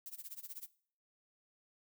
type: noise with tremolo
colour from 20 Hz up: violet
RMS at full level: -45 dBFS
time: 0.06-0.67 s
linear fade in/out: 0 ms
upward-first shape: sine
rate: 16 Hz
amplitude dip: 95%
effects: noise-tail reverb RT60 0.5 s tail -19 dB re dry